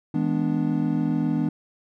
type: chord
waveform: triangle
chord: E dominant seventh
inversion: none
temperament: equal with one note detuned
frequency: 160.68 / 207.7 / 246.9 / 293.7 Hz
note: E3 / G#3 / B3 / D4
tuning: -44 / 0 / 0 / 0 cents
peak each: -24 / -27 / -24 / -24 dBFS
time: 0.14-1.49 s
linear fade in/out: 5 ms
effects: none